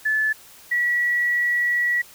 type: tone pair in turn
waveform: sine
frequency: 1734 / 1934.6 Hz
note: A6 / B6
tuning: -26 / -36 cents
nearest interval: major second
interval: 190 cents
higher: second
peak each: -18 dBFS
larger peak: neither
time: 0.05-0.33 / 0.71-2.02 s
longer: second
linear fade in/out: 10 ms
effects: white hiss -47 dBFS RMS until 2.14 s